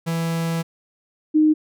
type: tone pair in turn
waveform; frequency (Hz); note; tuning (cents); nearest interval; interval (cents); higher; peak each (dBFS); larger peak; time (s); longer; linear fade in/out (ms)
45% pulse / sine; 165.5 / 308.3; E3 / D#4; +7 / -16; major seventh; 1077; second; -21 / -12; second; 0.06-0.63 / 1.34-1.54; first; 20
effects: none

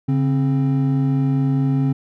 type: tone pair together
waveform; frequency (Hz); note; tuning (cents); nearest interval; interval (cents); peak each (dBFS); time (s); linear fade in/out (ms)
triangle; 140.5 / 265.2; C#3 / C4; +24 / +23; major seventh; 1099; -15 / -18; 0.08-1.93; 10
effects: none

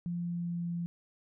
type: tone with pitch glide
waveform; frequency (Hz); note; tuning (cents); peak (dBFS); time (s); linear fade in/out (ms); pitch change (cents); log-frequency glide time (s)
sine; 173.3 to 171.61; F3 to F3; -13 to -30; -32; 0.06-0.86; 0; -17; 0.17-0.71
effects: none

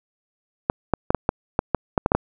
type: clicks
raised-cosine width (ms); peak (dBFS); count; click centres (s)
1; -3; 11; 0.699 / 0.937 / 1.105 / 1.147 / 1.291 / 1.591 / 1.747 / 1.978 / 2.061 / 2.119 / 2.15
effects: none

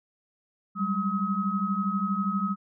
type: tone cluster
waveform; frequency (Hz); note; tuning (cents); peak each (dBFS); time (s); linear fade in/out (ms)
sine; 190.1 / 202.5 / 1272; F#3 / G#3 / D#6; +47 / -43 / +38; -29; 0.75-2.56; 50
effects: none

